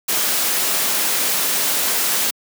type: noise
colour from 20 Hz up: white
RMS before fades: -19 dBFS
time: 0.08-2.31 s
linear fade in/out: 10 ms
effects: high-pass 200 Hz 12 dB/octave